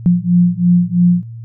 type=beating tone pair; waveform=sine; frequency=174.61 / 177.61 Hz; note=F3 / F3; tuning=0 / +29 cents; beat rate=3 Hz; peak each=-12 dBFS; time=0.06-1.23 s; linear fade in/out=0 ms; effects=added 115 Hz sine -27 dBFS peak until 1.44 s